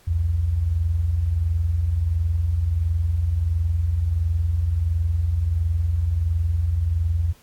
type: tone pair together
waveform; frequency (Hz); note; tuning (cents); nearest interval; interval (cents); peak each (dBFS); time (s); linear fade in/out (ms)
sine; 63.4 / 84.85; B1 / F2; +46 / -49; perfect fourth; 505; -27 / -19; 0.07-7.33; 10
effects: pink hiss -55 dBFS RMS until 7.42 s + AAC 64 kbps